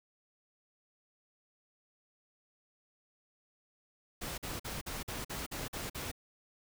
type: noise bursts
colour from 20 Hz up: pink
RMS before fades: -40 dBFS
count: 9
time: 4.21-6.116 s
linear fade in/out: 10 ms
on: 170 ms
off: 47 ms
effects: none